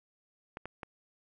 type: clicks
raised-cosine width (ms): 0.5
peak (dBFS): -25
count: 3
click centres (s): 0.571 / 0.656 / 0.832
effects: none